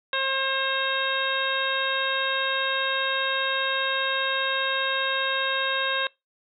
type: harmonic tone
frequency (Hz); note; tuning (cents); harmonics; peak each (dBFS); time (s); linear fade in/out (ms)
535; C5; +38; 1 / 2 / 3 / 4 / 5 / 6 / 7; -31 / -30 / -28 / -37 / -32 / -35 / -29; 0.13-6.07; 2
effects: noise-tail reverb RT60 0.2 s tail -23 dB re dry